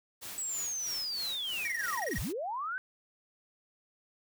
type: noise with tremolo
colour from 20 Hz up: white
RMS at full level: -42 dBFS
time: 0.21-2.33 s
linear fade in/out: 20 ms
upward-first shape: sine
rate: 3.1 Hz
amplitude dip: 70%
type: linear two-way sweep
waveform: sine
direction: down then up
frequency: 7900 to 32.9 to 1568 Hz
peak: -33 dBFS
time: 0.38-2.78 s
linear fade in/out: 0 ms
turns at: 2.19 s
type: tone bursts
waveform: square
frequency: 1883 Hz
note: A#6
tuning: 17 cents sharp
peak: -34 dBFS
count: 12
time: 1.65-2.181 s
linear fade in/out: 2 ms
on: 25 ms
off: 21 ms
effects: none